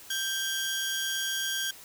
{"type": "tone cluster", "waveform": "25% pulse", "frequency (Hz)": [1575, 3308, 5690], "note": ["G6", "G#7", "F8"], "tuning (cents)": [8, -8, 31], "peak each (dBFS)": [-28, -29, -34], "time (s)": [0.1, 1.71], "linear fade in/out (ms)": 5, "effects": ["white hiss -49 dBFS RMS until 1.84 s"]}